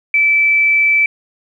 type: tone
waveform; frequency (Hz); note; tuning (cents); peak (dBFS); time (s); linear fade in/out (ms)
sine; 2317; D7; -24; -9; 0.14-1.06; 2
effects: 8-bit